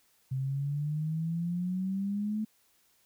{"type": "exponential sweep", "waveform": "sine", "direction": "up", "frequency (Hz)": [130.3, 218], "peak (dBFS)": -29, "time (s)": [0.31, 2.45], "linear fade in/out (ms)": 10, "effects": ["white hiss -68 dBFS RMS until 3.05 s"]}